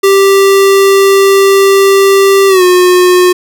square tone with pitch glide, 392 to 361.5 Hz, G4 to F#4, 0 to -40 cents, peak -4 dBFS, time 0.03-3.33 s, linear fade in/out 10 ms, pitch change -140 cents, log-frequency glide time 2.48-2.63 s, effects none

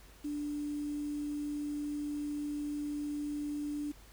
sine tone with quantisation, 293.7 Hz, D4, in tune, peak -34 dBFS, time 0.24-3.92 s, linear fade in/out 10 ms, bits 9, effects added 50 Hz sine -56 dBFS peak until 4.12 s + pink hiss -59 dBFS RMS until 4.12 s

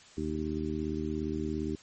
harmonic tone, 77.3 Hz, D#2, 11 cents flat, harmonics 1 / 2 / 3 / 4 / 5, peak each -38 / -40 / -36 / -35 / -37 dBFS, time 0.17-1.76 s, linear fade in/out 10 ms, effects white hiss -55 dBFS RMS until 1.82 s + MP3 32 kbps

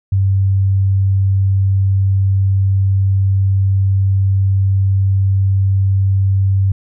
sine tone, 97 Hz, G2, 18 cents flat, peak -10 dBFS, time 0.12-6.72 s, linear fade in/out 5 ms, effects none

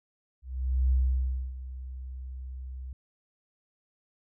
sine tone with ADSR envelope, 64.3 Hz, C2, 30 cents flat, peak -20 dBFS, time 0.42-2.93 s, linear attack 490 ms, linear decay 620 ms, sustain -16 dB, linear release 3 ms, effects none

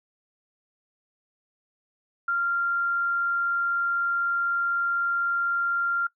sine tone, 1388 Hz, F6, 11 cents flat, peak -22 dBFS, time 2.28-6.07 s, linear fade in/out 5 ms, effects noise-tail reverb RT60 0.1 s tail -21 dB re dry

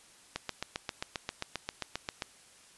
click train, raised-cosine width 0.2 ms, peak -16 dBFS, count 15, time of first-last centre 0.36-2.222 s, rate 7.52 Hz, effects white hiss -58 dBFS RMS until 2.77 s + resampled to 24000 Hz

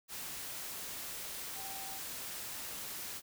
sine tone in noise, 777 Hz, G5, 16 cents flat, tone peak -48 dBFS, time 1.54-2.01 s, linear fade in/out 50 ms, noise white, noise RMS -43 dBFS, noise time 0.08-3.22 s, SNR -8 dB, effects none

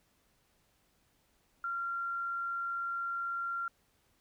sine tone, 1379 Hz, F6, 22 cents flat, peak -33 dBFS, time 1.64-3.68 s, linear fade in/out 2 ms, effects pink hiss -72 dBFS RMS until 4.2 s

